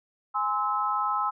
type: chord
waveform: sine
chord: Ab augmented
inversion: none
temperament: just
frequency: 830.6 / 1038.3 / 1297.8 Hz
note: Ab5 / C6 / E6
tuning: 0 / -14 / -27 cents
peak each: -30 / -29 / -27 dBFS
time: 0.34-1.31 s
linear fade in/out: 20 ms
effects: none